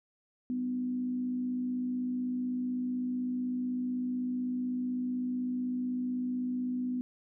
sine tone with frequency modulation, 250 Hz, B3, 21 cents sharp, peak -30 dBFS, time 0.5-7.01 s, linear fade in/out 0 ms, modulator 55.9 Hz, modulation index 0.28, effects none

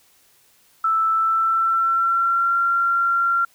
sine tone with pitch glide, 1320 to 1376.1 Hz, E6 to F6, +2 to -26 cents, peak -16 dBFS, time 0.84-3.45 s, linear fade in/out 5 ms, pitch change +72 cents, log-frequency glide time 1.11-2.57 s, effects white hiss -57 dBFS RMS until 3.54 s

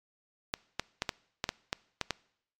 clicks, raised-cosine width 0.2 ms, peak -12 dBFS, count 9, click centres 0.539 / 0.796 / 1.021 / 1.092 / 1.441 / 1.491 / 1.729 / 2.013 / 2.107 s, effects noise-tail reverb RT60 0.7 s tail -23 dB re dry + MP3 96 kbps

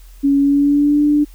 sine tone with pitch glide, 279.7 to 294.8 Hz, C#4 to D4, +16 to +7 cents, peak -10 dBFS, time 0.23-1.25 s, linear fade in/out 20 ms, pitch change +91 cents, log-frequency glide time 0.39-1.03 s, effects added 42 Hz sine -37 dBFS peak until 1.34 s + white hiss -51 dBFS RMS until 1.34 s

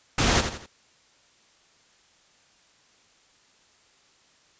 pink noise with echo, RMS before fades -21 dBFS, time 0.18-0.41 s, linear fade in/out 5 ms, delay 84 ms, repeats 3, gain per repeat -8 dB, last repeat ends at 0.662 s, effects white hiss -60 dBFS RMS until 4.59 s + resampled to 16000 Hz

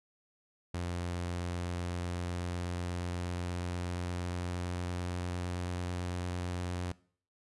sawtooth tone with pitch glide, 87.7 to 89.13 Hz, F2 to F2, +8 to +36 cents, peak -30 dBFS, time 0.74-6.92 s, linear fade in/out 5 ms, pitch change +28 cents, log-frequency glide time 1.03-5.81 s, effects noise-tail reverb RT60 0.5 s tail -21 dB re dry + resampled to 24000 Hz

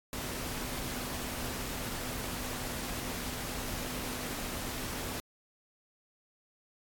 sine tone in noise, 250 Hz, B3, 21 cents sharp, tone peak -45 dBFS, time 0.13-5.2 s, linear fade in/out 0 ms, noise pink, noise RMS -38 dBFS, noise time 0.13-5.2 s, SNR -10 dB, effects AAC 64 kbps

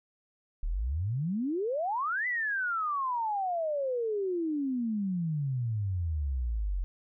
sine exponential two-way sweep, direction up then down, 34.65 to 2026 to 43.43 Hz, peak -28 dBFS, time 0.63-6.84 s, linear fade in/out 0 ms, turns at 2.27 s, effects none

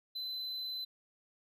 triangle tone, 4036 Hz, B7, 37 cents sharp, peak -36 dBFS, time 0.15-0.85 s, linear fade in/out 10 ms, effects none

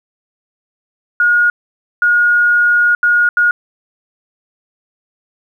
sine tone bursts at uneven times, 1437 Hz, F6, 49 cents sharp, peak -8 dBFS, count 4, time 1.2-1.5 / 2.02-2.95 / 3.03-3.29 / 3.37-3.51 s, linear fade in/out 2 ms, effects 8-bit

